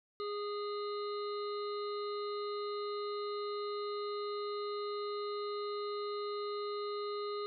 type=harmonic tone; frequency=412.2 Hz; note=G#4; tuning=13 cents flat; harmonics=1 / 3 / 5 / 7 / 9 / 10; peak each=-37 / -42 / -56 / -58 / -53 / -50 dBFS; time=0.2-7.46 s; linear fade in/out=0 ms; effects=none